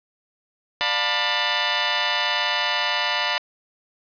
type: chord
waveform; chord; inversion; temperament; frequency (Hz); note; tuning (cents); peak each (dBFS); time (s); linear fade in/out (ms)
10% pulse; B half-diminished seventh; first; just; 592.7 / 711.2 / 889 / 987.8; D5 / F5 / A5 / B5; +16 / +31 / +18 / 0; -20 / -19 / -18 / -16; 0.81-3.38; 0
effects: resampled to 11025 Hz + 8-bit